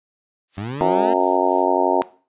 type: noise with exponential growth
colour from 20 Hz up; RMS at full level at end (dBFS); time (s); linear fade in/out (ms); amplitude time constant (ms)
blue; -33; 0.48-0.57; 2; 19
type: linear sweep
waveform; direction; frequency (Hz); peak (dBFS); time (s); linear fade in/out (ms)
20% pulse; up; 92.5 to 234.1; -21; 0.57-1.14; 10
type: noise with tremolo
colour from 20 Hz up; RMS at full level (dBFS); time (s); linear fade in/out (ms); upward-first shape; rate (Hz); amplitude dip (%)
violet; -36; 0.63-1.65; 10; sine; 3.5; 65
type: harmonic tone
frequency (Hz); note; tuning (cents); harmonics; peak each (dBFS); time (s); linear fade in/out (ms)
91.7; F#2; -15; 3 / 4 / 5 / 6 / 7 / 8 / 9 / 10; -25 / -21 / -25 / -26 / -22 / -24 / -25 / -21; 0.81-2.02; 0
effects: noise-tail reverb RT60 0.4 s tail -19 dB re dry + resampled to 8000 Hz